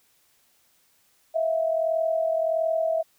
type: tone pair together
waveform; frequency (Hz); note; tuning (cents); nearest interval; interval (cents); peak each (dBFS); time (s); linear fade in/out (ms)
sine; 647 / 688.5; E5 / F5; -32 / -25; minor second; 107; -22 / -29; 1.34-3.03; 20
effects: white hiss -64 dBFS RMS until 3.18 s